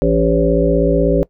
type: harmonic tone with a mistuned harmonic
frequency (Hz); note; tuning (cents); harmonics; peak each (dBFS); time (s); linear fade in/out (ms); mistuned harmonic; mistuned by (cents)
56.2; A1; +37; 1 / 3 / 5 / 7 / 9 / 10; -18 / -18 / -18 / -18 / -18 / -18; 0.02-1.23; 0; 7; +17
effects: noise-tail reverb RT60 0.1 s tail -20 dB re dry